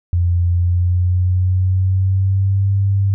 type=tone with pitch glide; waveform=sine; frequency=87.31 to 98.57 Hz; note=F2 to G2; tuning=0 to +10 cents; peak=-12 dBFS; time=0.13-3.14 s; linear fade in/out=0 ms; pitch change=+210 cents; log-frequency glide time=0.51-2.71 s; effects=none

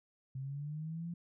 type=linear sweep; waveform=sine; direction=up; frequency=130.6 to 173.3 Hz; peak=-38 dBFS; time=0.35-1.14 s; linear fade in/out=5 ms; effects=none

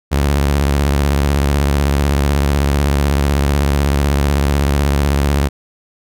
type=tone with vibrato; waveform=sawtooth; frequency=70.7 Hz; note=C#2; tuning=35 cents sharp; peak=-8 dBFS; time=0.11-5.49 s; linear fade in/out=20 ms; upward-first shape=triangle; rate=16 Hz; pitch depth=140 cents each way; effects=none

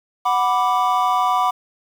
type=chord; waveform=triangle; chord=B minor; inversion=second; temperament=equal; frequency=740 / 987.8 / 1174.7 Hz; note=F#5 / B5 / D6; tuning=0 / 0 / 0 cents; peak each=-18 dBFS; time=0.25-1.51 s; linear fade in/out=10 ms; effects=7-bit

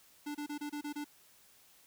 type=tone bursts; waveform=square; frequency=293.8 Hz; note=D4; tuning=1 cent sharp; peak=-38 dBFS; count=7; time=0.26-1.045 s; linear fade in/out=10 ms; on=89 ms; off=27 ms; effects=white hiss -63 dBFS RMS until 1.86 s

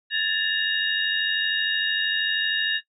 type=tone cluster; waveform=sine; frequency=1700 / 1793 / 2824 / 3765 Hz; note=G#6 / A6 / F7 / A#7; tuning=+40 / +32 / +19 / +16 cents; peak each=-27 dBFS; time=0.1-2.81 s; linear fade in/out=50 ms; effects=noise-tail reverb RT60 0.1 s tail -18 dB re dry

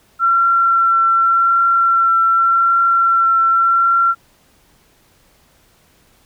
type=tone with vibrato; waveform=sine; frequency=1358 Hz; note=F6; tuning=49 cents flat; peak=-10 dBFS; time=0.19-4.15 s; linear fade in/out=50 ms; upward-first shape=triangle; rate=0.86 Hz; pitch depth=13 cents each way; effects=pink hiss -54 dBFS RMS until 6.25 s

